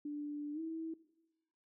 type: tone with pitch glide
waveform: sine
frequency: 293.7 to 324 Hz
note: D4 to E4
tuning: 0 to -30 cents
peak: -38 dBFS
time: 0.05-0.94 s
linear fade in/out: 5 ms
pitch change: +170 cents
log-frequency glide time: 0.53-0.6 s
effects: noise-tail reverb RT60 1.0 s tail -18 dB re dry